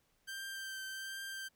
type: tone with vibrato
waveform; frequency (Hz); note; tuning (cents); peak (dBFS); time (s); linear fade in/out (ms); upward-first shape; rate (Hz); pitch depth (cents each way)
sawtooth; 1568; G6; 0; -38; 0.27-1.49; 20; triangle; 1.3; 20
effects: pink hiss -75 dBFS RMS until 1.55 s